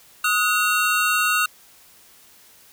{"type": "tone cluster", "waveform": "square", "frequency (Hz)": [1260, 1457, 2743], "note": ["D#6", "F#6", "F7"], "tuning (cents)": [21, -27, -32], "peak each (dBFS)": -23, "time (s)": [0.24, 1.46], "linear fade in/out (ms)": 5, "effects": ["white hiss -51 dBFS RMS until 2.72 s"]}